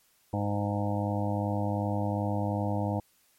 harmonic tone with a mistuned harmonic, 102.7 Hz, G#2, 19 cents flat, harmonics 1 / 2 / 3 / 5 / 6 / 7 / 8 / 9, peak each -30 / -33 / -35 / -37 / -38 / -38 / -39 / -40 dBFS, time 0.33-3 s, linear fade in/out 5 ms, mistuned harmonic 9, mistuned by -23 cents, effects white hiss -66 dBFS RMS until 3.38 s + MP3 64 kbps

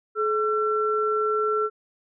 sine tone pair together, 427.9 / 1350 Hz, A4 / E6, -48 / +41 cents, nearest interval octave + minor sixth, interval 1989 cents, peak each -23 / -24 dBFS, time 0.15-1.7 s, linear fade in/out 50 ms, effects none

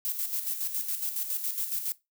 violet noise with tremolo, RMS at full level -30 dBFS, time 0.05-1.92 s, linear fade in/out 0 ms, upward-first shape square, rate 7.2 Hz, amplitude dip 55%, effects noise-tail reverb RT60 0.2 s tail -19 dB re dry

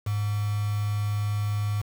sine tone with quantisation, 103.9 Hz, G#2, 1 cent sharp, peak -24 dBFS, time 0.06-1.82 s, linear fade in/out 10 ms, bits 6, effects none

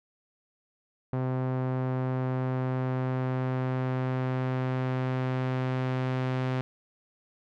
sawtooth tone with low-pass filter sweep, 129 Hz, C3, 24 cents flat, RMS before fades -29 dBFS, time 1.13-6.61 s, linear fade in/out 0 ms, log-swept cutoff 1100 to 2900 Hz, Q 0.74, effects none

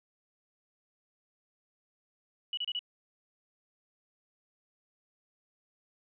sine tone bursts, 2939 Hz, F#7, 12 cents flat, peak -31 dBFS, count 4, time 2.53-2.792 s, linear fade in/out 2 ms, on 43 ms, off 30 ms, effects none

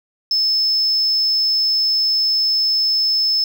sine tone, 5240 Hz, E8, 11 cents flat, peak -13 dBFS, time 0.31-3.44 s, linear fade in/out 2 ms, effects tanh soft clip ceiling -10 dBFS + 7-bit

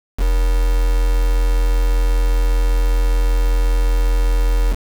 sine tone with quantisation, 42.58 Hz, F1, 43 cents flat, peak -12 dBFS, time 0.17-4.76 s, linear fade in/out 50 ms, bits 4, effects none

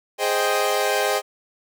sawtooth chord, Ab major seventh, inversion none, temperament equal, 415.3 / 523.3 / 622.3 / 784 Hz, Ab4 / C5 / Eb5 / G5, 0 / 0 / 0 / 0 cents, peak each -21 dBFS, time 0.18-1.22 s, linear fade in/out 50 ms, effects none

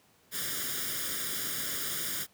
white noise with comb filter, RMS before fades -34 dBFS, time 0.31-2.27 s, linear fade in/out 50 ms, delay 0.58 ms, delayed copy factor +0.8, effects pink hiss -64 dBFS RMS until 2.33 s + high-pass 100 Hz 12 dB/octave

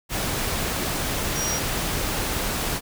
sine tone in noise, 5710 Hz, F8, 37 cents sharp, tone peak -26 dBFS, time 1.34-1.61 s, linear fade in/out 50 ms, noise pink, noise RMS -26 dBFS, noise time 0.09-2.81 s, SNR -3 dB, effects none

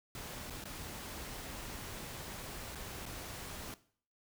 pink noise with dropouts, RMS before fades -45 dBFS, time 0.15-3.74 s, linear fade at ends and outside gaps 1 ms, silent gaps 0.499-0.505 / 0.64-0.654 / 2.75-2.755 / 3.055-3.062 s, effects noise-tail reverb RT60 0.5 s tail -17 dB re dry

